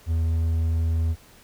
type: tone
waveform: triangle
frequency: 81.7 Hz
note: E2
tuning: 15 cents flat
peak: -18 dBFS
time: 0.06-1.16 s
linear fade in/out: 50 ms
effects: pink hiss -52 dBFS RMS until 1.43 s